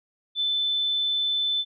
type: tone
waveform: sine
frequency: 3520 Hz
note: A7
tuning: in tune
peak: -22 dBFS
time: 0.35-1.65 s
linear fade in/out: 50 ms
effects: none